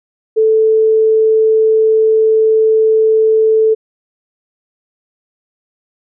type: tone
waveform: sine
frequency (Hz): 439.6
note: A4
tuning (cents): -2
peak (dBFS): -7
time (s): 0.36-3.75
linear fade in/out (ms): 20
effects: none